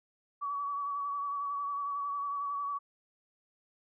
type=tone with vibrato; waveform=sine; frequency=1137 Hz; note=C#6; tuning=44 cents sharp; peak=-32 dBFS; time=0.41-2.79 s; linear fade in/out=20 ms; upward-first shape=sine; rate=11 Hz; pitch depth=29 cents each way; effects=none